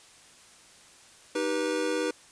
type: chord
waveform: square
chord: Eb augmented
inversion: none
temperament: just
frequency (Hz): 311.1 / 388.9 / 486.1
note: Eb4 / G4 / B4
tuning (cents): 0 / -14 / -28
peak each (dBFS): -32 / -34 / -30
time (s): 1.35-2.11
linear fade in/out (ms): 5
effects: white hiss -54 dBFS RMS until 2.31 s + resampled to 22050 Hz